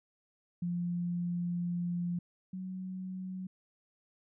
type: tone pair in turn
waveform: sine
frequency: 174.61 / 186.12 Hz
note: F3 / F#3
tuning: 0 / +10 cents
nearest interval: minor second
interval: 110 cents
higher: second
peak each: -31 / -37 dBFS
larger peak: first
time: 0.62-2.19 / 2.53-3.47 s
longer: first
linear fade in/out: 5 ms
effects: none